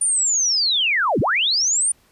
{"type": "linear two-way sweep", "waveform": "sine", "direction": "down then up", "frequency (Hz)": [9397, 81.3, 9397], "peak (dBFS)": -16, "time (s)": [0.01, 1.92], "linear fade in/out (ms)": 5, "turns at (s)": 1.2, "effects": ["pink hiss -58 dBFS RMS until 2.11 s", "resampled to 32000 Hz"]}